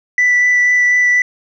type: tone with vibrato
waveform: sine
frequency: 1975.5 Hz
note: B6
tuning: in tune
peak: -7 dBFS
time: 0.18-1.22 s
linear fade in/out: 2 ms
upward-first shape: sine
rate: 4.1 Hz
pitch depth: 8 cents each way
effects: tanh soft clip ceiling -7 dBFS